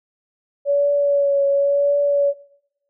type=tone with vibrato; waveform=sine; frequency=566 Hz; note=C#5; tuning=36 cents sharp; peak=-14 dBFS; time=0.65-2.34 s; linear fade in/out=50 ms; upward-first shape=triangle; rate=0.93 Hz; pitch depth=26 cents each way; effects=noise-tail reverb RT60 0.8 s tail -20 dB re dry